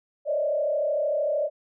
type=tone with frequency modulation; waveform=sine; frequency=594 Hz; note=D5; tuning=20 cents sharp; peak=-22 dBFS; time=0.25-1.5 s; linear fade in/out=50 ms; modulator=33.2 Hz; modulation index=1.2; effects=none